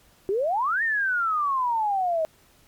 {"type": "exponential two-way sweep", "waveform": "sine", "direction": "up then down", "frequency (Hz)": [370, 1864.7, 623], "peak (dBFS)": -21, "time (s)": [0.29, 2.25], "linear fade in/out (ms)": 0, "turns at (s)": 0.83, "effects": ["pink hiss -58 dBFS RMS until 2.67 s", "MP3 96 kbps"]}